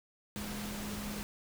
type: tone in noise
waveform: sine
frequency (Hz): 207.6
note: G#3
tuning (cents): 0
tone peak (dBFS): -40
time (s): 0.36-1.23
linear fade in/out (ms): 0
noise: pink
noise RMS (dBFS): -42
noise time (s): 0.36-1.23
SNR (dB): -1
effects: none